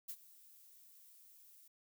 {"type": "noise with ADSR envelope", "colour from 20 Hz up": "violet", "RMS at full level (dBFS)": -43, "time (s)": [0.08, 1.68], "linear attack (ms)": 14, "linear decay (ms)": 62, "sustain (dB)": -19, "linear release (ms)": 6, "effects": []}